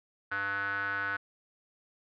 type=tone with band-pass filter; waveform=square; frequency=99.4 Hz; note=G2; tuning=25 cents sharp; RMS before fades=-33 dBFS; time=0.31-1.17 s; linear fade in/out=10 ms; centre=1500 Hz; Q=9; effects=resampled to 11025 Hz

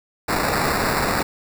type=noise with sample-and-hold; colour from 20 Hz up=white; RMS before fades=-21 dBFS; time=0.28-1.23 s; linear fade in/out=10 ms; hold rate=3150 Hz; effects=none

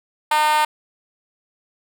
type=tone with high-pass filter; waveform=5% pulse; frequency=304.3 Hz; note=D#4; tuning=38 cents flat; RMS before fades=-17 dBFS; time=0.31-0.65 s; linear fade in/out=5 ms; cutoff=860 Hz; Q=7; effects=none

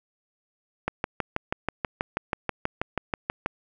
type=click train; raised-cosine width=0.5 ms; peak=-10 dBFS; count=17; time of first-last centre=0.88-3.461 s; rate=6.2 Hz; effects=none

